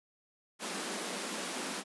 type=high-pass noise; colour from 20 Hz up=pink; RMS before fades=-38 dBFS; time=0.59-1.84 s; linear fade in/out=50 ms; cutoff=180 Hz; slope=96 dB/octave; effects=resampled to 24000 Hz